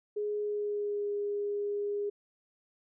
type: tone with pitch glide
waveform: sine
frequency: 417.2 to 409.3 Hz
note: G#4 to G#4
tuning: +8 to -25 cents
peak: -30 dBFS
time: 0.16-2.1 s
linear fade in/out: 10 ms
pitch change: -33 cents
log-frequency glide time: 0.4-1.11 s
effects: none